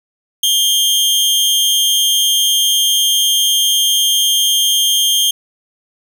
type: tone with amplitude modulation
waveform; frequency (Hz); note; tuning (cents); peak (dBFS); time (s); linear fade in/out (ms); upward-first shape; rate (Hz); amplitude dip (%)
sawtooth; 3200; G7; +35; -5; 0.43-5.31; 5; sine; 252; 60
effects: none